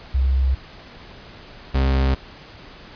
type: tone pair in turn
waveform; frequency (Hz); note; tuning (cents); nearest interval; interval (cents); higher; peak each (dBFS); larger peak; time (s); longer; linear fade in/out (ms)
sine / 40% pulse; 65.9 / 66.47; C2 / C2; +13 / +28; unison; 15; second; -15; neither; 0.14-0.55 / 1.74-2.15; neither; 10
effects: pink hiss -42 dBFS RMS until 2.95 s + resampled to 11025 Hz